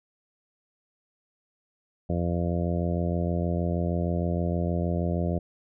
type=harmonic tone; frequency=86.4 Hz; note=F2; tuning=18 cents flat; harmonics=1 / 2 / 3 / 4 / 5 / 6 / 7 / 8; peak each=-28 / -28 / -36 / -35 / -38 / -37 / -35 / -39 dBFS; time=2.09-5.39 s; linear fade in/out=10 ms; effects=none